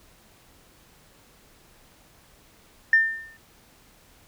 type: tone with exponential decay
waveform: sine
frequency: 1800 Hz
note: A6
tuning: 39 cents sharp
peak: -11 dBFS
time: 2.93-3.37 s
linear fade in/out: 2 ms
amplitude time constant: 95 ms
effects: tanh soft clip ceiling -7 dBFS + pink hiss -56 dBFS RMS until 4.27 s